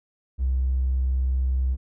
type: tone with vibrato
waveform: triangle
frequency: 64.6 Hz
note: C2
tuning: 21 cents flat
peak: -16 dBFS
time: 0.38-1.77 s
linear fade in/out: 50 ms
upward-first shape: sine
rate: 20 Hz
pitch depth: 51 cents each way
effects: tanh soft clip ceiling -18 dBFS